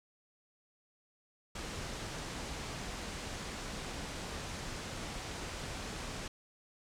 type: low-pass noise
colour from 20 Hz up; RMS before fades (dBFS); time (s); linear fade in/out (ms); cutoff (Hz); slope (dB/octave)
pink; -42; 1.55-6.28; 5; 8300; 24
effects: none